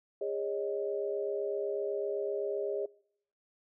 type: chord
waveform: sine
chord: Ab suspended fourth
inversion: none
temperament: equal with one note detuned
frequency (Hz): 407.5 / 554.4 / 622.3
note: Ab4 / Db5 / Eb5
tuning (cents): -33 / 0 / 0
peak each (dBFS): -34 / -37 / -38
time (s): 0.21-2.86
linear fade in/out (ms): 5
effects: noise-tail reverb RT60 0.7 s tail -24 dB re dry